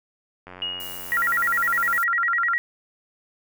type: click train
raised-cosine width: 0.5 ms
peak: -25 dBFS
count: 138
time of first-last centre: 0.47-1.977 s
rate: 90.9 Hz
type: tone with exponential decay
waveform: sine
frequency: 2876 Hz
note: F#7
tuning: 50 cents flat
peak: -23 dBFS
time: 0.62-1.41 s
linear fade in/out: 1 ms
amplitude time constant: 170 ms
type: noise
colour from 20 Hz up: violet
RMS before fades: -36 dBFS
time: 0.8-2.04 s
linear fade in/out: 2 ms
type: tone with vibrato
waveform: sine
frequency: 1624 Hz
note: G#6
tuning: 39 cents flat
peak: -19 dBFS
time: 1.12-2.58 s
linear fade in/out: 0 ms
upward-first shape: square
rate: 9.9 Hz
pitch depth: 280 cents each way
effects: none